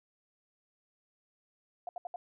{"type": "tone bursts", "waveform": "sine", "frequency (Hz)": 708, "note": "F5", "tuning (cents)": 23, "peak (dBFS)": -36, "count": 4, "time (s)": [1.87, 2.16], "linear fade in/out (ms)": 2, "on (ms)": 20, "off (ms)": 70, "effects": []}